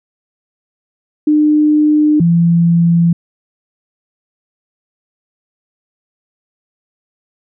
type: tone pair in turn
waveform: sine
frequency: 301.8 / 169.46 Hz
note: D4 / E3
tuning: +47 / +48 cents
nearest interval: minor seventh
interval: 999 cents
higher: first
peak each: -7 dBFS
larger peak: neither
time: 1.27-2.2 / 2.2-3.13 s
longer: neither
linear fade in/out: 5 ms
effects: none